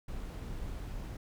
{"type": "noise", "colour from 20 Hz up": "brown", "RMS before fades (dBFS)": -40, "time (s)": [0.08, 1.17], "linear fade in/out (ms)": 5, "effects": []}